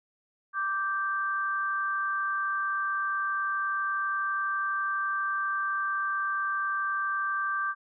sine tone pair together, 1172.3 / 1568 Hz, D6 / G6, -3 / 0 cents, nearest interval perfect fourth, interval 503 cents, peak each -29 / -30 dBFS, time 0.53-7.75 s, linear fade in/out 50 ms, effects none

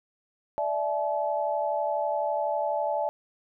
sine chord, D suspended second, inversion none, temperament equal with one note detuned, 587.3 / 659.3 / 857.9 Hz, D5 / E5 / A5, 0 / 0 / -44 cents, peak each -29 / -30 / -29 dBFS, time 0.58-3.09 s, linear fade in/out 0 ms, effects none

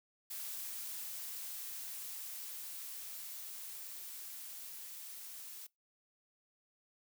blue noise with level ramp, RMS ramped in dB -43 to -49 dBFS, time 0.3-5.67 s, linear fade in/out 10 ms, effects noise-tail reverb RT60 0.2 s tail -24 dB re dry

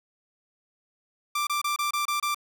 sawtooth tone bursts, 1179 Hz, D6, 6 cents sharp, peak -21 dBFS, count 7, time 1.35-2.346 s, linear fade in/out 5 ms, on 120 ms, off 26 ms, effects none

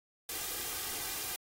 white noise with comb filter, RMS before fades -38 dBFS, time 0.29-1.36 s, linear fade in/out 2 ms, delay 2.5 ms, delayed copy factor +0.55, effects AAC 48 kbps

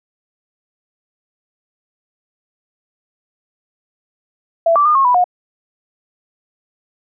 sine tone with pitch steps, 667 / 1165 / 1215 / 1084 / 987 / 720 Hz, E5 / D6 / D#6 / C#6 / B5 / F#5, +20 / -14 / -42 / -39 / -1 / -47 cents, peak -9 dBFS, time 4.66-5.242 s, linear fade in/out 5 ms, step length 97 ms, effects none

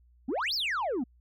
sine exponential two-way sweep, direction up then down, 221.8 to 5640 to 221.8 Hz, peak -25 dBFS, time 0.28-1.04 s, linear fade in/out 10 ms, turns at 0.54 s, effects tanh soft clip ceiling -27 dBFS + added 60 Hz sine -58 dBFS peak until 1.2 s

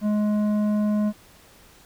sine tone with tanh clipping, 210 Hz, G#3, 19 cents sharp, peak -21 dBFS, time 0.01-1.13 s, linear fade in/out 50 ms, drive 10 dB, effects pink hiss -52 dBFS RMS until 1.85 s

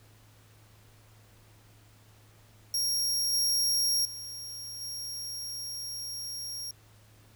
sawtooth tone with level steps, 5588 Hz, F8, in tune, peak -24 / -22 / -36 / -33 dBFS, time 2.74-6.71 s, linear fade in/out 2 ms, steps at 3.33 / 4.05 / 4.81 s, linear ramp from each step 2 ms, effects added 107 Hz sine -57 dBFS peak until 7.35 s + pink hiss -61 dBFS RMS until 7.35 s

